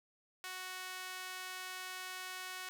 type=tone with high-pass filter; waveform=sawtooth; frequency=370 Hz; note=F#4; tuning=in tune; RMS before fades=-45 dBFS; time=0.44-2.69 s; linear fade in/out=0 ms; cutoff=1400 Hz; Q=0.89; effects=none